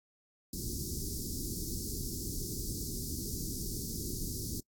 pink band-stop noise, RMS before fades -38 dBFS, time 0.53-4.6 s, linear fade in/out 2 ms, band 390 to 4700 Hz, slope 48 dB/octave, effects noise-tail reverb RT60 0.1 s tail -26 dB re dry + AAC 64 kbps

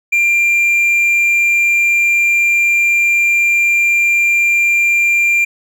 triangle tone, 2382 Hz, D7, 24 cents sharp, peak -8 dBFS, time 0.12-5.45 s, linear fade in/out 10 ms, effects none

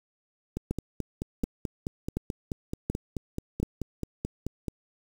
two click trains, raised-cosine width 3 ms, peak -18 / -15 dBFS, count 20 / 5, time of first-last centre 0.57-4.683 / 0.71-3.63 s, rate 4.62 / 1.37 Hz, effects 7-bit

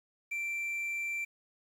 triangle tone with quantisation, 2349 Hz, D7, in tune, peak -31 dBFS, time 0.31-1.25 s, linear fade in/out 10 ms, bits 10, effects none

